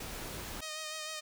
pink noise, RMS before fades -42 dBFS, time 0-0.61 s, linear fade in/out 5 ms
5% pulse tone with vibrato, 622.3 Hz, D#5, in tune, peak -27 dBFS, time 0.61-1.21 s, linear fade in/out 20 ms, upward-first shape sine, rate 6.5 Hz, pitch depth 25 cents each way
effects none

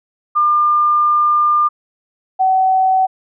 sine tone pair in turn, 1200 / 756 Hz, D6 / F#5, +37 / +37 cents, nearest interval minor sixth, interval 800 cents, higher first, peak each -10 dBFS, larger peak neither, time 0.35-1.69 / 2.39-3.07 s, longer first, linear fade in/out 20 ms, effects none

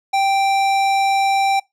sine tone with tanh clipping, 784 Hz, G5, in tune, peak -16 dBFS, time 0.13-1.6 s, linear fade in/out 10 ms, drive 17 dB, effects noise-tail reverb RT60 0.2 s tail -24 dB re dry

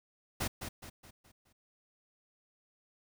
pink noise with echo, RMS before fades -34 dBFS, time 0.4-0.48 s, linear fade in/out 10 ms, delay 210 ms, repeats 5, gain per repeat -7 dB, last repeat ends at 1.53 s, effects none

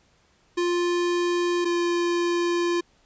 square tone pair in turn, 350 / 346.4 Hz, F4 / F4, +4 / -14 cents, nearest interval unison, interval 18 cents, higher first, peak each -22 dBFS, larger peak neither, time 0.57-1.65 / 1.65-2.81 s, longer second, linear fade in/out 10 ms, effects pink hiss -62 dBFS RMS until 3.05 s + resampled to 16000 Hz

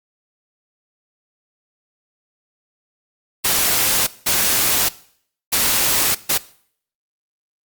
white noise bursts at uneven times, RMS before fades -17 dBFS, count 4, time 3.44-4.07 / 4.26-4.89 / 5.52-6.15 / 6.29-6.38 s, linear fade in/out 10 ms, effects noise-tail reverb RT60 0.6 s tail -19 dB re dry + Opus 48 kbps

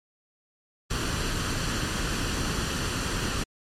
pink noise with comb filter, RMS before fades -28 dBFS, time 0.9-3.44 s, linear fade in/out 10 ms, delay 0.68 ms, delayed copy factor +0.5, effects low-pass 8000 Hz 12 dB/octave + MP3 64 kbps

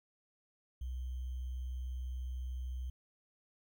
sine tone with sample-and-hold, 63.2 Hz, B1, 41 cents sharp, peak -37 dBFS, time 0.81-2.9 s, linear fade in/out 5 ms, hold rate 3150 Hz, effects none

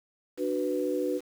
sine chord, B minor, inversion first, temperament just, 296.3 / 370.4 / 493.9 Hz, D4 / F#4 / B4, +15 / +2 / 0 cents, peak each -31 / -31 / -30 dBFS, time 0.37-1.21 s, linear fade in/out 50 ms, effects 8-bit

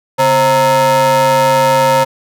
square ring-modulated tone, 196 Hz, G3, in tune, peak -6 dBFS, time 0.18-2.05 s, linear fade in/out 20 ms, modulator 728 Hz, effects none

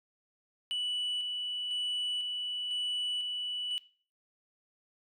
sine tone with tremolo, 2960 Hz, F#7, in tune, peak -28 dBFS, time 0.71-3.78 s, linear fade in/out 0 ms, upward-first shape square, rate 1 Hz, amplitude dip 35%, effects noise-tail reverb RT60 0.4 s tail -20 dB re dry + tanh soft clip ceiling -29 dBFS

